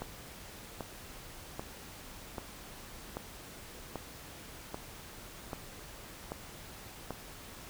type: click train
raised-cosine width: 1 ms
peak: -23 dBFS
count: 10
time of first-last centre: 0.02-7.107 s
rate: 1.27 Hz
effects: pink hiss -49 dBFS RMS until 7.69 s